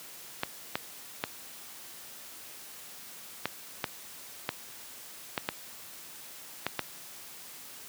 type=clicks; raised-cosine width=0.3 ms; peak=-12 dBFS; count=10; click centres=0.434 / 0.755 / 1.239 / 3.456 / 3.842 / 4.491 / 5.378 / 5.489 / 6.666 / 6.793 s; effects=white hiss -47 dBFS RMS until 7.88 s + high-pass 100 Hz 12 dB/octave